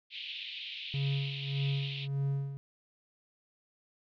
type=band-pass noise; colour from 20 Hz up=pink; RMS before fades=-42 dBFS; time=0.1-2.08 s; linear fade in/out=50 ms; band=2500 to 3800 Hz; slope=48 dB/octave
type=tone with tremolo; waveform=triangle; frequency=138.59 Hz; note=C#3; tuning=in tune; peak=-26 dBFS; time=0.94-2.57 s; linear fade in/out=0 ms; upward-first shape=sine; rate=1.7 Hz; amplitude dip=70%
effects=none